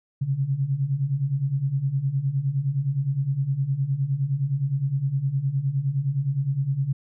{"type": "beating tone pair", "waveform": "sine", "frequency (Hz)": [130.9, 140.6], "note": ["C3", "C#3"], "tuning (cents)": [1, 25], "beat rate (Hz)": 9.7, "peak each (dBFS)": [-27, -23], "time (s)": [0.21, 6.93], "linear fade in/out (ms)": 10, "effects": []}